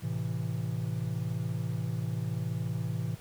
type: chord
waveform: triangle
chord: A minor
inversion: none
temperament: equal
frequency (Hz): 110 / 130.81 / 164.81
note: A2 / C3 / E3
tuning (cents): 0 / 0 / 0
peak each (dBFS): -32 / -33 / -33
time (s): 0.02-3.16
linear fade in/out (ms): 20
effects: pink hiss -53 dBFS RMS until 3.2 s